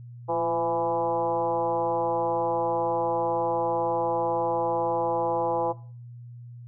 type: tone with frequency modulation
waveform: sine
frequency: 670 Hz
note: E5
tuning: 28 cents sharp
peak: -23 dBFS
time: 0.28-5.73 s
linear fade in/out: 20 ms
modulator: 164 Hz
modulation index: 1.8
effects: noise-tail reverb RT60 0.4 s tail -18 dB re dry + added 120 Hz sine -40 dBFS peak until 6.67 s